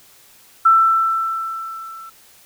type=tone with level ramp; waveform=sine; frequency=1333 Hz; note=E6; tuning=19 cents sharp; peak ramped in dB=-7 to -34 dBFS; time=0.65-2.1 s; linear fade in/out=10 ms; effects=white hiss -49 dBFS RMS until 2.45 s